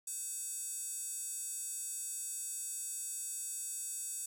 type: tone with high-pass filter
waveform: square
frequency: 515 Hz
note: C5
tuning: 28 cents flat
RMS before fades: -41 dBFS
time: 0.07-4.26 s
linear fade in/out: 5 ms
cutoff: 8100 Hz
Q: 5.9
effects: none